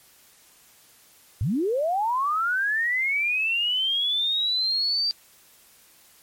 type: linear sweep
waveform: sine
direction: up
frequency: 82.41 to 4699 Hz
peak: -21 dBFS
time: 1.41-5.11 s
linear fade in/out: 0 ms
effects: white hiss -55 dBFS RMS until 6.22 s + MP3 64 kbps